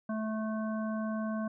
harmonic tone, 218.2 Hz, A3, 14 cents flat, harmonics 1 / 3 / 5 / 7, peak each -32 / -39 / -43 / -46 dBFS, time 0.09-1.48 s, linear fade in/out 5 ms, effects none

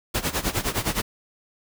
pink noise with tremolo, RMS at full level -23 dBFS, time 0.14-1.02 s, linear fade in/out 10 ms, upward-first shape sine, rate 9.7 Hz, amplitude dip 85%, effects none

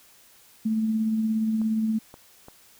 sine tone with tremolo, 220 Hz, A3, in tune, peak -20 dBFS, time 0.65-1.99 s, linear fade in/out 10 ms, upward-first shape triangle, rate 17 Hz, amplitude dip 35%
clicks, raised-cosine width 1 ms, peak -30 / -29 / -29 dBFS, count 3, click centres 1.616 / 2.141 / 2.484 s
effects white hiss -55 dBFS RMS until 2.79 s

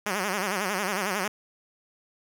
5% pulse tone with vibrato, 196 Hz, G3, in tune, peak -15 dBFS, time 0.06-1.28 s, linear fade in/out 5 ms, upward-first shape sine, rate 11 Hz, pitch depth 140 cents each way, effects none

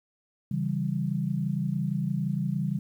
sine chord, C# diminished, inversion none, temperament equal, 138.59 / 164.81 / 196 Hz, C#3 / E3 / G3, 0 / 0 / 0 cents, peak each -30 dBFS, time 0.51-2.79 s, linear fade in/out 5 ms, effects 10-bit

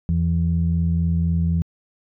sine tone pair together, 83.95 / 167.9 Hz, E2 / E3, +32 / +32 cents, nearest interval octave, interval 1200 cents, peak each -19 dBFS, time 0.09-1.62 s, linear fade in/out 0 ms, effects tanh soft clip ceiling -10 dBFS

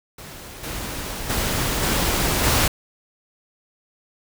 pink noise with level steps, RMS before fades -38 / -30 / -23 / -21 / -18 dBFS, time 0.18-2.68 s, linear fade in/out 5 ms, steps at 0.63 / 1.29 / 1.82 / 2.43 s, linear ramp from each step 10 ms, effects none

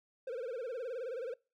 triangle tone with vibrato, 488.1 Hz, B4, 20 cents flat, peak -35 dBFS, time 0.27-1.34 s, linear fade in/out 5 ms, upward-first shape sine, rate 19 Hz, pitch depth 150 cents each way, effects noise-tail reverb RT60 0.3 s tail -24 dB re dry

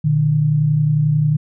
sine tone pair together, 120 / 151.19 Hz, B2 / D#3, -49 / -49 cents, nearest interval major third, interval 400 cents, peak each -21 / -13 dBFS, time 0.04-1.37 s, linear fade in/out 10 ms, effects none

